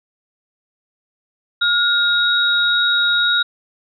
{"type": "tone pair together", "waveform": "sine", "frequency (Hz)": [1420, 3791], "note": ["F6", "A#7"], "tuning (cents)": [28, 28], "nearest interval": "octave + perfect fourth", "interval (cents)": 1700, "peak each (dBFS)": -16, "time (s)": [1.61, 3.43], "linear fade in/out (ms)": 10, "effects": []}